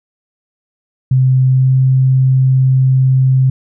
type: tone with pitch glide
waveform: sine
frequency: 130 to 131.13 Hz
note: C3 to C3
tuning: -11 to +4 cents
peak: -7 dBFS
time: 1.11-3.5 s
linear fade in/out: 5 ms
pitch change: +15 cents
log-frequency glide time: 1.47-1.74 s
effects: none